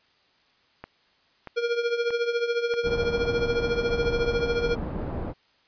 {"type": "click train", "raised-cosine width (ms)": 0.5, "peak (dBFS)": -22, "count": 4, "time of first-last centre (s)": [0.84, 2.739], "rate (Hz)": 1.58}
{"type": "tone with tremolo", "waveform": "square", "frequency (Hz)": 472.5, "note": "A#4", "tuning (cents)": 23, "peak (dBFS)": -21, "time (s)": [1.56, 4.76], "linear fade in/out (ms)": 20, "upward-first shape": "triangle", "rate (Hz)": 14, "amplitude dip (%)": 75}
{"type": "low-pass noise", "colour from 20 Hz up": "pink", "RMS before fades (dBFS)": -31, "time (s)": [2.83, 5.34], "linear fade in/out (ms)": 50, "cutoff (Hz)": 710, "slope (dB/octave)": 12}
{"effects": ["white hiss -63 dBFS RMS until 5.67 s", "resampled to 11025 Hz"]}